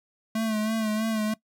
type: tone with vibrato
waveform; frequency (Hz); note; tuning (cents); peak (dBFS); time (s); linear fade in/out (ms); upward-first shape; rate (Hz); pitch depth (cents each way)
square; 218.4; A3; -13; -25; 0.35-1.34; 5; sine; 3.1; 44
effects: noise-tail reverb RT60 0.1 s tail -20 dB re dry